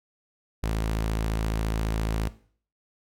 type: tone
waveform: sawtooth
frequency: 54.5 Hz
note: A1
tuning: 16 cents flat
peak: -21 dBFS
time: 0.63-2.28 s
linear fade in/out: 5 ms
effects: noise-tail reverb RT60 0.5 s tail -18 dB re dry + AAC 64 kbps